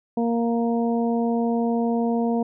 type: harmonic tone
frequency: 233.1 Hz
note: A#3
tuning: in tune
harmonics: 1 / 2 / 3 / 4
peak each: -21 / -26 / -29 / -35 dBFS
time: 0.17-2.43 s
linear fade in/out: 5 ms
effects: none